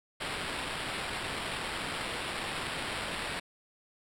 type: noise with sample-and-hold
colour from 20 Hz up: violet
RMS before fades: -36 dBFS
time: 0.2-3.4 s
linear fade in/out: 10 ms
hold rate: 6300 Hz
effects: low-pass 10000 Hz 12 dB/octave